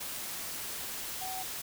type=tone in noise; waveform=sine; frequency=753 Hz; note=F#5; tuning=30 cents sharp; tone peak=-38 dBFS; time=1.21-1.43 s; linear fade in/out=10 ms; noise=white; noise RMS=-39 dBFS; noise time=0-1.62 s; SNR=-2 dB; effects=none